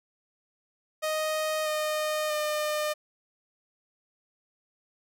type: tone with pitch steps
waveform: sawtooth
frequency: 622.3 / 613.7 / 605.3 Hz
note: D#5 / D#5 / D#5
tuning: 0 / -24 / -48 cents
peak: -23 dBFS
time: 1.02-2.94 s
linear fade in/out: 20 ms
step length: 640 ms
effects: none